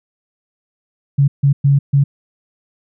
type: tone bursts at uneven times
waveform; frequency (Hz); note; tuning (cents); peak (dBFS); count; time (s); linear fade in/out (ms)
sine; 140; C#3; +18; -8; 4; 1.18-1.28 / 1.43-1.53 / 1.64-1.79 / 1.93-2.04; 10
effects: none